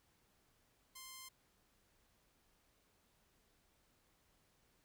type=tone; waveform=5% pulse; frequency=1048 Hz; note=C6; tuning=2 cents sharp; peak=-39 dBFS; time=0.95-1.29 s; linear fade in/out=10 ms; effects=pink hiss -75 dBFS RMS until 4.84 s